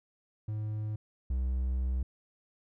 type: tone pair in turn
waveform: triangle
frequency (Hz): 107.2 / 63.74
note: A2 / C2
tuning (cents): -45 / -45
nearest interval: major sixth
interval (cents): 900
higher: first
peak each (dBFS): -30 / -26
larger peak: second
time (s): 0.48-0.96 / 1.3-2.03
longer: second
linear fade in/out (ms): 5
effects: none